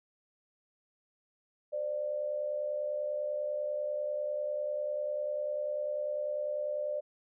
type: tone pair together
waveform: sine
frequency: 523.3 / 593.4 Hz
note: C5 / D5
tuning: 0 / +18 cents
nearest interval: major second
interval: 218 cents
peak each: -39 / -32 dBFS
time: 1.72-7.01 s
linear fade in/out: 20 ms
effects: none